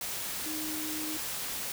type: tone in noise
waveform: sine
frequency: 310 Hz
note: D#4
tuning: 6 cents flat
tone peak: -37 dBFS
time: 0.46-1.17 s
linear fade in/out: 2 ms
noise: white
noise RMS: -36 dBFS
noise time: 0.01-1.72 s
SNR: -4 dB
effects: none